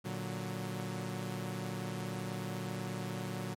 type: chord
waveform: sawtooth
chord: Bb augmented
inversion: none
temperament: equal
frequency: 116.54 / 146.83 / 185 Hz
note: Bb2 / D3 / F#3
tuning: 0 / 0 / 0 cents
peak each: -37 / -39 / -36 dBFS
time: 0.04-3.55 s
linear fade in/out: 20 ms
effects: MP3 64 kbps